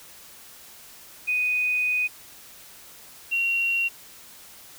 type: tone pair in turn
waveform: sine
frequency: 2489 / 2747 Hz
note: D#7 / F7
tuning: 0 / -29 cents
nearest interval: major second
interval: 171 cents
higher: second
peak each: -21 dBFS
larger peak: neither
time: 1.27-2.08 / 3.31-3.89 s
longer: first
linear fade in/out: 20 ms
effects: white hiss -47 dBFS RMS until 4.78 s